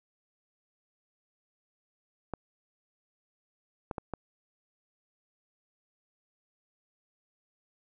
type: clicks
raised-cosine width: 1 ms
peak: -20 dBFS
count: 4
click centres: 2.337 / 3.912 / 3.982 / 4.137 s
effects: none